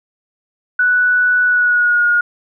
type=tone with pitch glide; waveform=sine; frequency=1480 to 1433.7 Hz; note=F#6 to F6; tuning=0 to +45 cents; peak=-10 dBFS; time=0.79-2.21 s; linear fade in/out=5 ms; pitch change=-55 cents; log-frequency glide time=1.44-2.06 s; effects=none